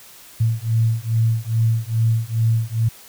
sine beating tone pair, 112.1 / 114.5 Hz, A2 / A#2, +33 / -31 cents, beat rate 2.4 Hz, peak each -19 dBFS, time 0.4-2.89 s, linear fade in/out 10 ms, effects white hiss -44 dBFS RMS until 3.08 s

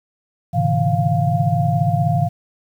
sine tone cluster, 107.6 / 131.7 / 146.5 / 163.5 / 699 Hz, A2 / C3 / D3 / E3 / F5, -38 / +12 / -4 / -14 / +1 cents, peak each -21 dBFS, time 0.53-2.29 s, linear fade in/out 20 ms, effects 8-bit

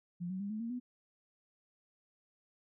sine tone with pitch steps, 175 / 187.56 / 201 / 215.5 / 230.9 / 247.5 Hz, F3 / F#3 / G3 / A3 / A#3 / B3, +4 / +24 / +44 / -36 / -16 / +4 cents, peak -36 dBFS, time 0.2-0.8 s, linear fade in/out 20 ms, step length 100 ms, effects none

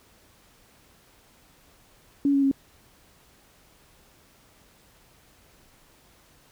sine tone with pitch steps, 281.9 / 277.4 / 272.9 Hz, C#4 / C#4 / C#4, +29 / +1 / -27 cents, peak -18 dBFS, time 2.25-2.514 s, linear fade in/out 2 ms, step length 88 ms, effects pink hiss -58 dBFS RMS until 6.51 s

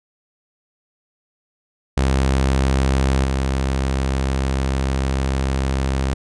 sawtooth tone with level steps, 66.7 Hz, C2, 34 cents sharp, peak -11 / -14 dBFS, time 1.97-6.14 s, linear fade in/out 5 ms, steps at 3.24 s, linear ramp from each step 2 ms, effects resampled to 22050 Hz

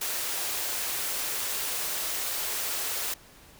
white high-pass noise, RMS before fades -31 dBFS, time 0.01-3.14 s, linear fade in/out 5 ms, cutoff 330 Hz, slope 24 dB/octave, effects pink hiss -53 dBFS RMS until 3.59 s

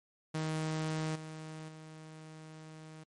sawtooth tone with level steps, 157.2 Hz, D#3, 18 cents sharp, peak -29 / -39 / -44 dBFS, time 0.34-3.04 s, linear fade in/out 10 ms, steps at 1.15 / 1.68 s, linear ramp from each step 10 ms, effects MP3 48 kbps

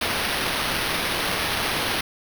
blue noise with sample-and-hold, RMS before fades -25 dBFS, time 0.01-2.01 s, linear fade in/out 5 ms, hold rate 7350 Hz, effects none

